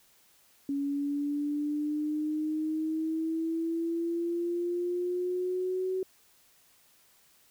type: exponential sweep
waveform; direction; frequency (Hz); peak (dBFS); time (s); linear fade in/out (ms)
sine; up; 279.6 to 376.2; -28; 0.69-6.03; 2
effects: white hiss -63 dBFS RMS until 7.5 s